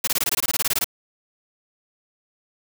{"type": "noise bursts", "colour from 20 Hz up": "white", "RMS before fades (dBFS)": -21, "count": 15, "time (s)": [0.04, 0.844], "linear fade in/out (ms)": 5, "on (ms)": 34, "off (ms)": 21, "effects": []}